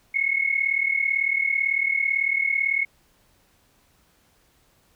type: tone pair together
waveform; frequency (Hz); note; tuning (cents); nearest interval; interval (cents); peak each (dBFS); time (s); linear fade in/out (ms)
sine; 2167 / 2205; C#7 / C#7; -40 / -10; unison; 30; -23; 0.14-2.85; 10
effects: pink hiss -62 dBFS RMS until 4.95 s